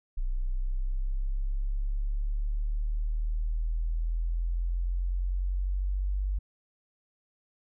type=exponential sweep; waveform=sine; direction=up; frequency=30.87 to 49 Hz; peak=-26 dBFS; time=0.17-6.39 s; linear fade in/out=10 ms; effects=none